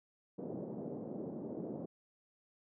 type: band-pass noise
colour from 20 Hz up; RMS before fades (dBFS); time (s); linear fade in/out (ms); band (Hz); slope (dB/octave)
pink; -43; 0.38-1.86; 10; 170 to 550; 24
effects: none